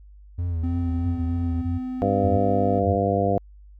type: tone with vibrato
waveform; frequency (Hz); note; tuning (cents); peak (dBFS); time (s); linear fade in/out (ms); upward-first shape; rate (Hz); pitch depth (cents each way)
triangle; 84.6; E2; +45; -21; 0.38-1.62; 10; sine; 3.2; 69
type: tone with pitch glide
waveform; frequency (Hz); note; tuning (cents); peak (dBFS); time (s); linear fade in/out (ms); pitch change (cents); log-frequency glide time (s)
triangle; 257.4 to 255.2; C4 to C4; -28 to -43; -25; 0.63-2.8; 10; -15; 0.98-1.13
type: tone bursts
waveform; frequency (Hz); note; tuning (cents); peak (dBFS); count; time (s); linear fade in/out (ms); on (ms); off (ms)
sine; 88.8; F2; +29; -23; 4; 1.05-2.97; 20; 150; 440
type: harmonic tone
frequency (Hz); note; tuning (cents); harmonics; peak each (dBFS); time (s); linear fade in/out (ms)
99; G2; +18; 1 / 2 / 3 / 4 / 5 / 6 / 7; -26 / -27 / -29 / -29 / -25 / -29 / -24; 2.02-3.38; 0
effects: added 50 Hz sine -44 dBFS peak until 3.79 s